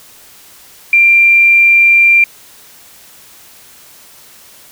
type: tone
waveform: sine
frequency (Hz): 2374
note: D7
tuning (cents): +18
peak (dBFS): -4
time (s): 0.93-2.24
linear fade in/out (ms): 2
effects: white hiss -40 dBFS RMS until 4.71 s